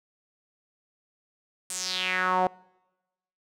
sawtooth tone with band-pass filter sweep, 184.4 Hz, F#3, 6 cents flat, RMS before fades -27 dBFS, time 1.7-2.47 s, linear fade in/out 2 ms, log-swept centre 8900 to 670 Hz, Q 3.8, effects noise-tail reverb RT60 1.0 s tail -25 dB re dry

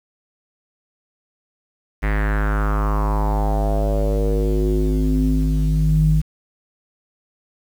square tone with low-pass filter sweep, 51.91 Hz, G#1, in tune, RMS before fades -18 dBFS, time 2.02-6.22 s, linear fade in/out 20 ms, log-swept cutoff 2000 to 140 Hz, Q 4.7, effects 7-bit

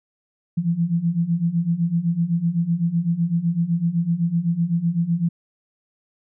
sine beating tone pair, 164.81 / 172.71 Hz, E3 / F3, 0 / -19 cents, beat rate 7.9 Hz, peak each -23 / -20 dBFS, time 0.57-5.29 s, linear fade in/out 10 ms, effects none

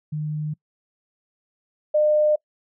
sine tone pair in turn, 152 / 604.8 Hz, D#3 / D#5, -40 / -49 cents, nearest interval 2 octaves, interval 2391 cents, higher second, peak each -24 / -15 dBFS, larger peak second, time 0.12-0.54 / 1.94-2.36 s, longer neither, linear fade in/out 10 ms, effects noise-tail reverb RT60 0.1 s tail -25 dB re dry

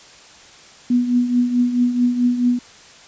sine tone with tremolo, 244.8 Hz, B3, 15 cents flat, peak -11 dBFS, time 0.9-2.59 s, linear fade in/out 5 ms, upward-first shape triangle, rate 4.6 Hz, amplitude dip 70%, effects white hiss -44 dBFS RMS until 3.07 s + resampled to 16000 Hz

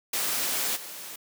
white noise with level steps, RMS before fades -28 / -40 dBFS, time 0.13-1.16 s, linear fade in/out 5 ms, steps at 0.75 s, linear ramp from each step 20 ms, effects high-pass 200 Hz 12 dB/octave

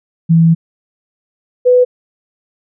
sine tone pair in turn, 164.81 / 497.6 Hz, E3 / B4, 0 / +13 cents, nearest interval octave + perfect fifth, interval 1913 cents, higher second, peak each -5 dBFS, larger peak neither, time 0.29-0.55 / 1.65-1.85 s, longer first, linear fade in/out 20 ms, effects none

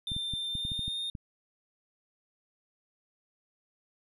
triangle tone with pitch glide, 3585 to 3660 Hz, A7 to A#7, +32 to -32 cents, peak -31 dBFS, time 0.07-1.1 s, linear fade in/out 2 ms, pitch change +36 cents, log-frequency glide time 0.39-0.99 s
clicks, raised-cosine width 5 ms, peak -26 dBFS, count 9, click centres 0.118 / 0.165 / 0.337 / 0.553 / 0.651 / 0.718 / 0.793 / 0.88 / 1.152 s
effects none

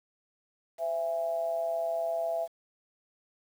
sine tone with amplitude modulation, 666 Hz, E5, 18 cents sharp, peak -25 dBFS, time 0.78-2.48 s, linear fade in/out 50 ms, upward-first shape sine, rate 154 Hz, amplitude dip 65%, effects 9-bit

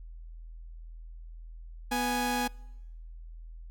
sawtooth tone pair together, 246.5 / 830.6 Hz, B3 / G#5, -3 / 0 cents, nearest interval octave + major sixth, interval 2103 cents, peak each -27 / -26 dBFS, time 1.91-2.48 s, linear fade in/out 10 ms, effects noise-tail reverb RT60 1.0 s tail -26 dB re dry + added 41 Hz sine -42 dBFS peak until 3.7 s

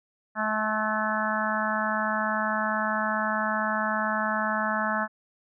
harmonic tone with a mistuned harmonic, 215.6 Hz, A3, 35 cents flat, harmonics 1 / 3 / 4 / 5 / 6 / 7 / 8, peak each -32 / -32 / -32 / -32 / -32 / -32 / -32 dBFS, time 0.35-5.08 s, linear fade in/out 50 ms, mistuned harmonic 6, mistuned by +18 cents, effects none

